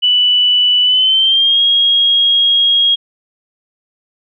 sine tone with pitch glide, 2970 to 3276 Hz, F#7 to G#7, +6 to -24 cents, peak -8 dBFS, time 0.02-2.96 s, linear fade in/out 20 ms, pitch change +170 cents, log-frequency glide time 0.83-1.61 s, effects none

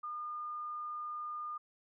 sine tone, 1214 Hz, D#6, 43 cents flat, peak -38 dBFS, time 0.03-1.58 s, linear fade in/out 10 ms, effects none

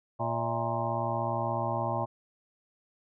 harmonic tone with a mistuned harmonic, 116.6 Hz, A#2, 1 cent sharp, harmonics 1 / 2 / 3 / 5 / 6 / 7 / 8 / 9, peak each -34 / -40 / -40 / -36 / -35 / -35 / -36 / -37 dBFS, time 0.19-2.06 s, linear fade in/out 20 ms, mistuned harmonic 6, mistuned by -94 cents, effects none

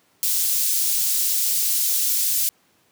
white high-pass noise, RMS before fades -21 dBFS, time 0.23-2.49 s, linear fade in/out 0 ms, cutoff 5000 Hz, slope 12 dB/octave, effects pink hiss -61 dBFS RMS until 2.91 s + high-pass 150 Hz 12 dB/octave

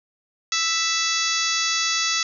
harmonic tone with a mistuned harmonic, 659.3 Hz, E5, in tune, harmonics 2 / 3 / 4 / 5 / 6 / 7 / 8 / 9 / 10, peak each -29 / -29 / -29 / -29 / -29 / -29 / -29 / -29 / -29 dBFS, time 0.52-2.23 s, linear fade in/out 2 ms, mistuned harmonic 5, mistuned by +51 cents, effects none

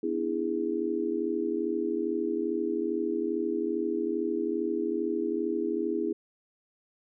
sine chord, E dominant seventh, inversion second, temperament just, 247.2 / 296.7 / 329.6 / 412 Hz, B3 / D4 / E4 / G#4, +2 / +18 / 0 / -14 cents, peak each -35 / -36 / -30 / -31 dBFS, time 0.03-6.13 s, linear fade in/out 5 ms, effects none

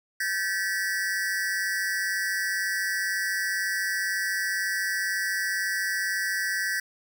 square tone cluster, 1552 / 1738 / 1934 Hz, G6 / A6 / B6, -18 / -22 / -37 cents, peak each -31 dBFS, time 0.2-6.8 s, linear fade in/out 5 ms, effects none

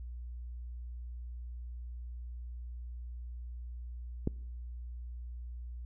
click, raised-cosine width 3 ms, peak -17 dBFS, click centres 4.274 s, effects noise-tail reverb RT60 0.8 s tail -26 dB re dry + added 60 Hz sine -40 dBFS peak until 5.85 s

